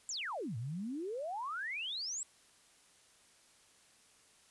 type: exponential two-way sweep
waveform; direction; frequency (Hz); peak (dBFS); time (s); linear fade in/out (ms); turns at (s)
sine; down then up; 7950 to 107.1 to 7950; -37; 0.09-2.23; 0; 0.57
effects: white hiss -65 dBFS RMS until 4.5 s + resampled to 24000 Hz